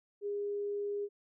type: tone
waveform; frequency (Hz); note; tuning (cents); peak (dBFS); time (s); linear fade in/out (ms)
sine; 408; G#4; -31; -33; 0.21-1.09; 50
effects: none